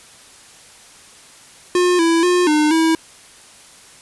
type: tone with pitch steps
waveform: square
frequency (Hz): 357.8 / 331.7 / 357.4 / 303 / 323.9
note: F4 / E4 / F4 / D#4 / E4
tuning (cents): +42 / +11 / +40 / -46 / -30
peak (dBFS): -13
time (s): 1.75-2.95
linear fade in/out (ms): 2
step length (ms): 240
effects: white hiss -44 dBFS RMS until 4.01 s + resampled to 24000 Hz